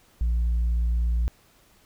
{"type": "tone with tanh clipping", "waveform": "sine", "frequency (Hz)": 58.27, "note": "A#1", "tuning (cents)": 0, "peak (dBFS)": -21, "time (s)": [0.21, 1.28], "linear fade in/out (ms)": 0, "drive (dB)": 1, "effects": ["pink hiss -59 dBFS RMS until 1.85 s"]}